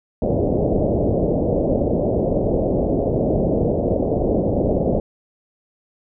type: low-pass noise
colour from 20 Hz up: white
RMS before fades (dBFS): -19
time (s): 0.22-5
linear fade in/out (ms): 2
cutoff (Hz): 630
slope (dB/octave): 48
effects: none